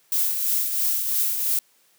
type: noise with tremolo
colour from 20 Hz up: violet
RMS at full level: -21 dBFS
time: 0.12-1.59 s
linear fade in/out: 2 ms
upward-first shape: triangle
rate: 3 Hz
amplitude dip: 50%
effects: white hiss -61 dBFS RMS until 1.98 s + high-pass 150 Hz 12 dB/octave